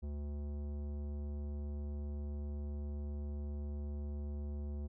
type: tone with tanh clipping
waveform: sine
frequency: 72.7 Hz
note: D2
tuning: 17 cents flat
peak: -40 dBFS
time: 0.02-4.88 s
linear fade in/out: 20 ms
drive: 15 dB
effects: none